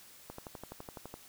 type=click train; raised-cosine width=1 ms; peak=-29 dBFS; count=11; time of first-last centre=0.3-1.14 s; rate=11.9 Hz; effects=white hiss -56 dBFS RMS until 1.28 s